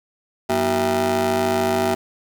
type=ring-modulated tone; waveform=25% pulse; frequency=140.6 Hz; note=C#3; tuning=25 cents sharp; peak=-11 dBFS; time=0.49-1.95 s; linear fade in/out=10 ms; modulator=519 Hz; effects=7-bit